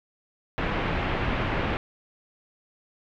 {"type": "low-pass noise", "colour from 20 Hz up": "pink", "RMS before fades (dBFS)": -27, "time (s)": [0.58, 1.77], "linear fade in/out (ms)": 0, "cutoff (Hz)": 2800, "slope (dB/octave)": 24, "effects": []}